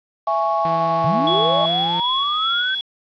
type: chord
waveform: sine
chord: C# minor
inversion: first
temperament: just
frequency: 665.2 / 831.5 / 1108.7 Hz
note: E5 / G#5 / C#6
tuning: +16 / +2 / 0 cents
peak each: -21 dBFS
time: 0.27-1.66 s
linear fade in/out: 5 ms
type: tone with pitch glide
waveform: sawtooth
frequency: 164 to 170.47 Hz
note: E3 to F3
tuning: -9 to -42 cents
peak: -22 dBFS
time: 0.65-2 s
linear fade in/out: 0 ms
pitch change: +67 cents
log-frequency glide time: 1.43-1.76 s
type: linear sweep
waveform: sine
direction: up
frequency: 121.3 to 1568 Hz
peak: -20 dBFS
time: 1.04-2.75 s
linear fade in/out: 5 ms
type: tone with tremolo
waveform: sine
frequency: 3366 Hz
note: G#7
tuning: 23 cents sharp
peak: -19 dBFS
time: 1.27-2.81 s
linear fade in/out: 2 ms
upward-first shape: square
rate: 2.6 Hz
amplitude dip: 25%
effects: resampled to 11025 Hz + 7-bit